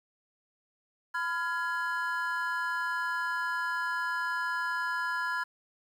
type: chord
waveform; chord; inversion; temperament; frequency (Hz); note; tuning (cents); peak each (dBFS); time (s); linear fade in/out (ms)
triangle; F diminished; second; just; 1005.8 / 1396.9 / 1676.3; Cb6 / F6 / Ab6; +31 / 0 / +16; -32; 1.14-5.44; 10
effects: 10-bit